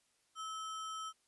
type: tone with sample-and-hold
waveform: sine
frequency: 1300 Hz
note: E6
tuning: 24 cents flat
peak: -40 dBFS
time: 0.35-1.13 s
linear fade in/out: 50 ms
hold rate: 4410 Hz
effects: white hiss -75 dBFS RMS until 1.27 s + resampled to 24000 Hz